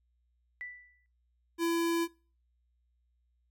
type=tone with exponential decay; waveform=sine; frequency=1975.5 Hz; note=B6; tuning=in tune; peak=-36 dBFS; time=0.61-1.06 s; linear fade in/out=0 ms; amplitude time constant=97 ms
type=tone; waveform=square; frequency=335.9 Hz; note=E4; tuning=33 cents sharp; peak=-28 dBFS; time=1.58-2.08 s; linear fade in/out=50 ms
effects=noise-tail reverb RT60 0.4 s tail -24 dB re dry + added 60 Hz sine -70 dBFS peak until 3.5 s